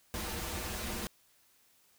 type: noise with comb filter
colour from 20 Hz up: pink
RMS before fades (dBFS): -38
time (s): 0.14-1.07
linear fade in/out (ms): 0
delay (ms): 7.2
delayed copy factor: -1
effects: white hiss -67 dBFS RMS until 1.98 s